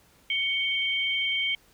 sine tone pair together, 2231 / 3141 Hz, C#7 / G7, +11 / +3 cents, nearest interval tritone, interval 592 cents, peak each -27 dBFS, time 0.3-1.55 s, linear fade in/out 2 ms, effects pink hiss -60 dBFS RMS until 1.73 s

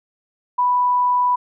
sine tone, 987.8 Hz, B5, in tune, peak -14 dBFS, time 0.58-1.36 s, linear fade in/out 10 ms, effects none

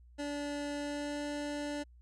25% pulse tone with pitch glide, 289.3 to 292 Hz, D4 to D4, -26 to -10 cents, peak -32 dBFS, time 0.18-1.84 s, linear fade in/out 20 ms, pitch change +16 cents, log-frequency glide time 0.73-1.23 s, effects added 60 Hz sine -55 dBFS peak until 2.01 s + resampled to 22050 Hz

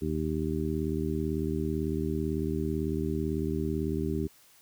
harmonic tone, 78 Hz, D#2, 5 cents sharp, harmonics 1 / 2 / 3 / 4 / 5, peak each -34 / -34 / -34 / -34 / -34 dBFS, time 0.01-4.28 s, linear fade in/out 20 ms, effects white hiss -59 dBFS RMS until 4.61 s

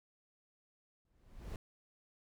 brown noise with exponential growth, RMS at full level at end -39 dBFS, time 1.05-1.56 s, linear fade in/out 2 ms, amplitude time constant 110 ms, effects none

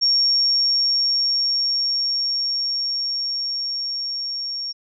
sine tone with level ramp, 5530 Hz, F8, 18 cents flat, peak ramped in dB -14 to -25 dBFS, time 0.01-4.73 s, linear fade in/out 20 ms, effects none

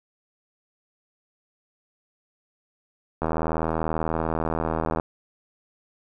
click train, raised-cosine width 1 ms, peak -11 dBFS, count 144, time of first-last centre 3.22-4.999 s, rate 80.4 Hz, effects none

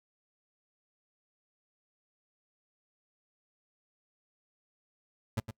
30% pulse tone with echo, 110 Hz, A2, in tune, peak -26 dBFS, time 5.37-5.4 s, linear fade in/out 5 ms, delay 110 ms, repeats 1, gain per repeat -9 dB, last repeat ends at 5.51 s, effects noise-tail reverb RT60 0.1 s tail -24 dB re dry

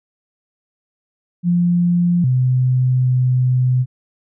sine tone with pitch steps, 174.8 / 127.6 / 126.9 Hz, F3 / C3 / B2, +2 / -43 / +47 cents, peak -12 dBFS, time 1.43-3.86 s, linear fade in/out 50 ms, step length 810 ms, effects none

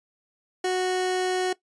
30% pulse tone, 368.4 Hz, F#4, 7 cents flat, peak -20 dBFS, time 0.64-1.53 s, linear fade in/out 5 ms, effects noise-tail reverb RT60 0.1 s tail -18 dB re dry + resampled to 22050 Hz

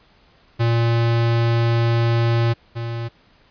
square tone pair in turn, 116.54 / 116.54 Hz, A#2 / A#2, 0 / 0 cents, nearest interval unison, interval 0 cents, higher neither, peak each -16 / -25 dBFS, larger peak first, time 0.59-2.54 / 2.75-3.09 s, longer first, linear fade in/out 20 ms, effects pink hiss -55 dBFS RMS until 3.5 s + resampled to 11025 Hz

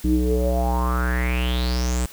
square tone with low-pass filter sweep, 61.74 Hz, B1, in tune, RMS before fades -21 dBFS, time 0.04-2.06 s, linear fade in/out 5 ms, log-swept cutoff 270 to 8400 Hz, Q 7.9, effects white hiss -43 dBFS RMS until 2.12 s

